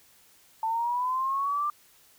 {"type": "linear sweep", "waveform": "sine", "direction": "up", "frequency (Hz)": [882, 1192], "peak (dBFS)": -25, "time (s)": [0.63, 1.7], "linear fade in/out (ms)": 2, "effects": ["white hiss -59 dBFS RMS until 2.18 s"]}